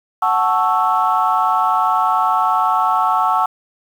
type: chord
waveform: sine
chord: F# minor seventh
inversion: none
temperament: equal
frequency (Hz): 740 / 880 / 1108.7 / 1318.5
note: F#5 / A5 / C#6 / E6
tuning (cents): 0 / 0 / 0 / 0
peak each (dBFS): -18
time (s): 0.22-3.46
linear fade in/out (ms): 5
effects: tanh soft clip ceiling -4 dBFS + 7-bit